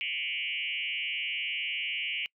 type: tone with frequency modulation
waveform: sine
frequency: 2592 Hz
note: E7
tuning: 30 cents flat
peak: -30 dBFS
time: 0.01-2.26 s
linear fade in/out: 0 ms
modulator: 149 Hz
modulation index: 2.9
effects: noise-tail reverb RT60 0.1 s tail -25 dB re dry